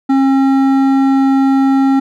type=tone with hard clipping; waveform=triangle; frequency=270.1 Hz; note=C#4; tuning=45 cents flat; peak=-10 dBFS; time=0.09-2 s; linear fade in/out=10 ms; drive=14 dB; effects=none